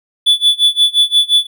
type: tone with tremolo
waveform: triangle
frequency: 3458 Hz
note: A7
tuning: 31 cents flat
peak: -4 dBFS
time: 0.26-1.47 s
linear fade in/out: 10 ms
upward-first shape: sine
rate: 5.7 Hz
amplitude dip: 95%
effects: none